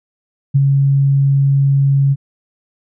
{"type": "tone with ADSR envelope", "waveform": "sine", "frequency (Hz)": 138.4, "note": "C#3", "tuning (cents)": -2, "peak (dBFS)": -6, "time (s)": [0.54, 2.16], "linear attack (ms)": 18, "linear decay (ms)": 25, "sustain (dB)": -3, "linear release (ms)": 40, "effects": []}